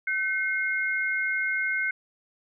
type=tone pair together; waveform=sine; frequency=1528 / 2145 Hz; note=G6 / C7; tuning=-45 / +42 cents; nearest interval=tritone; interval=587 cents; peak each=-27 dBFS; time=0.07-1.91 s; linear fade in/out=5 ms; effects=none